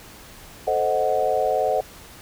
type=chord; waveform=sine; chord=A diminished seventh; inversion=none; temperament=equal; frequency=440 / 523.3 / 622.3 / 740 Hz; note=A4 / C5 / Eb5 / Gb5; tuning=0 / 0 / 0 / 0 cents; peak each=-26 / -24 / -24 / -23 dBFS; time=0.67-1.81 s; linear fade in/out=5 ms; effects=pink hiss -44 dBFS RMS until 2.21 s